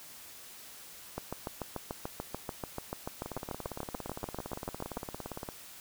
two click trains, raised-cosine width 1 ms, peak -21 / -24 dBFS, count 27 / 40, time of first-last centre 1.18-4.97 / 3.26-5.489 s, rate 6.86 / 17.5 Hz, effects white hiss -50 dBFS RMS until 5.8 s

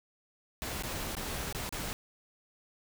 pink noise with dropouts, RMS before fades -37 dBFS, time 0.62-1.93 s, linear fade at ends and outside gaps 0 ms, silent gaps 0.824-0.835 / 1.151-1.168 / 1.526-1.548 / 1.692-1.725 s, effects none

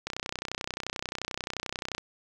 click train, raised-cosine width 0.2 ms, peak -15 dBFS, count 61, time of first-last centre 0.07-1.981 s, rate 31.4 Hz, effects none

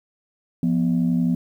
sine tone pair together, 173.38 / 245.2 Hz, F3 / B3, -12 / -12 cents, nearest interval tritone, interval 600 cents, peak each -19 dBFS, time 0.63-1.35 s, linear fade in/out 2 ms, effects tanh soft clip ceiling -12 dBFS + 9-bit

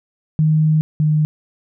sine tone pair in turn, 155.56 / 152.98 Hz, D#3 / D#3, 0 / -29 cents, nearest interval unison, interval 29 cents, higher first, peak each -11 / -12 dBFS, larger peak first, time 0.39-0.81 / 1-1.25 s, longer first, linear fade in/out 0 ms, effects none

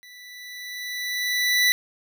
25% pulse tone with level ramp, 1975.5 Hz, B6, in tune, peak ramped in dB -41 to -12 dBFS, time 0.03-1.72 s, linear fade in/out 0 ms, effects none

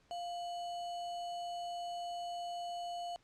sine tone with sample-and-hold, 698.5 Hz, F5, in tune, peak -38 dBFS, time 0.11-3.16 s, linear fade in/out 0 ms, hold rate 3675 Hz, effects pink hiss -70 dBFS RMS until 3.23 s + low-pass 6000 Hz 12 dB/octave

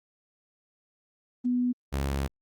sine / sawtooth tone pair in turn, 246.9 / 68.9 Hz, B3 / C#2, 0 / -10 cents, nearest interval octave + minor seventh, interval 2210 cents, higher first, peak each -23 / -23 dBFS, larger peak neither, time 1.44-1.73 / 1.92-2.28 s, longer second, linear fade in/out 20 ms, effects Opus 32 kbps

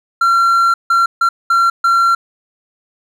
triangle tone bursts at uneven times, 1367 Hz, F6, 37 cents flat, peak -7 dBFS, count 5, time 0.21-0.74 / 0.9-1.06 / 1.21-1.29 / 1.5-1.7 / 1.84-2.15 s, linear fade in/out 5 ms, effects none

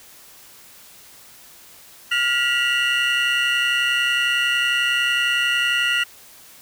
triangle tone cluster, 1413 / 1939 / 2746 / 2877 Hz, F6 / B6 / F7 / F#7, +20 / -32 / -30 / -49 cents, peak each -21 dBFS, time 2.11-6.04 s, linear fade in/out 10 ms, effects tanh soft clip ceiling -8 dBFS + white hiss -46 dBFS RMS until 6.61 s

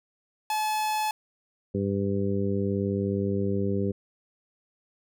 45% pulse tone, 859 Hz, A5, 42 cents flat, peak -25 dBFS, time 0.5-1.11 s, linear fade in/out 2 ms
harmonic tone, 99.2 Hz, G2, 21 cents sharp, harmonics 1 / 2 / 3 / 4 / 5, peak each -30 / -28 / -34 / -30 / -34 dBFS, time 1.74-3.92 s, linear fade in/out 10 ms
effects none

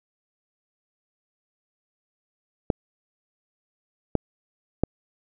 clicks, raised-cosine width 2 ms, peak -6 dBFS, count 3, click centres 2.702 / 4.153 / 4.836 s, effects none

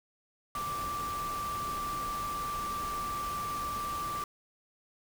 sine tone in noise, 1172 Hz, D6, 4 cents flat, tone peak -33 dBFS, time 0.55-4.24 s, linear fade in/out 2 ms, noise pink, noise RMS -42 dBFS, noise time 0.55-4.24 s, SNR +6 dB, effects none

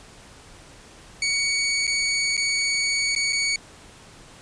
20% pulse tone with dropouts, 2242 Hz, C#7, 19 cents sharp, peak -16 dBFS, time 1.22-3.56 s, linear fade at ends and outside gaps 2 ms, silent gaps 1.869-1.876 / 2.368-2.376 / 3.151-3.161 / 3.325-3.329 s, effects pink hiss -47 dBFS RMS until 4.41 s + resampled to 22050 Hz

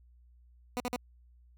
15% pulse tone bursts, 246.8 Hz, B3, 1 cent flat, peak -25 dBFS, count 3, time 0.77-0.962 s, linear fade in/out 0 ms, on 32 ms, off 48 ms, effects added 60 Hz sine -57 dBFS peak until 1.57 s

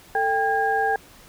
sine tone cluster, 444.1 / 791 / 1632 Hz, A4 / G5 / G#6, +16 / +15 / -31 cents, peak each -26 / -21 / -25 dBFS, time 0.15-0.96 s, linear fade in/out 2 ms, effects pink hiss -49 dBFS RMS until 1.28 s

